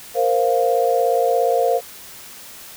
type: chord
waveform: sine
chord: Bb suspended second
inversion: none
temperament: equal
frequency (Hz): 466.2 / 523.3 / 698.5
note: Bb4 / C5 / F5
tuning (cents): 0 / 0 / 0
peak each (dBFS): -19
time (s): 0.14-1.81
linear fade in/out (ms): 50
effects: white hiss -39 dBFS RMS until 2.76 s